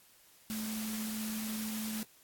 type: tone in noise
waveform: sine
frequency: 217.8 Hz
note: A3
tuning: 17 cents flat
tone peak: -36 dBFS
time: 0.5-2.03 s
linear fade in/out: 0 ms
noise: white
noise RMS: -42 dBFS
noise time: 0.5-2.03 s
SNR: +3 dB
effects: white hiss -62 dBFS RMS until 2.23 s + AAC 64 kbps

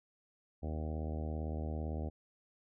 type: harmonic tone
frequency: 77.78 Hz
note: D#2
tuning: in tune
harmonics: 1 / 2 / 3 / 4 / 5 / 6 / 7 / 8 / 9 / 10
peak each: -37 / -45 / -45 / -48 / -51 / -51 / -51 / -52 / -53 / -55 dBFS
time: 0.62-2.1 s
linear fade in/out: 20 ms
effects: none

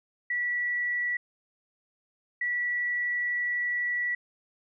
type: tone pair in turn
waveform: sine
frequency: 1948 / 1948 Hz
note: B6 / B6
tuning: -24 / -24 cents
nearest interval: unison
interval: 0 cents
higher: neither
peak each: -26 dBFS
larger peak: neither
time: 0.3-1.17 / 2.41-4.15 s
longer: second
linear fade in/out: 5 ms
effects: none

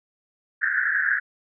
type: band-pass noise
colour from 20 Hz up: pink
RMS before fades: -23 dBFS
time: 0.61-1.2 s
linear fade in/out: 20 ms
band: 1500 to 1800 Hz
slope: 96 dB/octave
effects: none

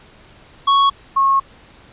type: tone pair in turn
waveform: square / sine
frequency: 1108.7 / 1089.7 Hz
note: C#6 / C#6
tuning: 0 / -30 cents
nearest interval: unison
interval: 30 cents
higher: first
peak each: -11 dBFS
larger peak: neither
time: 0.67-0.9 / 1.16-1.4 s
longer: second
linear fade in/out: 10 ms
effects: pink hiss -46 dBFS RMS until 1.92 s + resampled to 8000 Hz

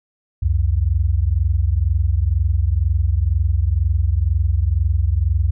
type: tone pair together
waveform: sine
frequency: 66.24 / 88.3 Hz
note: C2 / F2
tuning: +22 / +20 cents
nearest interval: perfect fourth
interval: 498 cents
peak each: -17 dBFS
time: 0.42-5.51 s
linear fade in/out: 10 ms
effects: none

